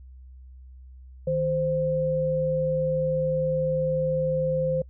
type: tone pair together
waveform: sine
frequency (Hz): 154.89 / 521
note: D#3 / C5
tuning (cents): -8 / -7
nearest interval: octave + major sixth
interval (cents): 2101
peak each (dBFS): -28 / -23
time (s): 1.27-4.82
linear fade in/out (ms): 5
effects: noise-tail reverb RT60 0.1 s tail -26 dB re dry + added 64 Hz sine -43 dBFS peak until 4.89 s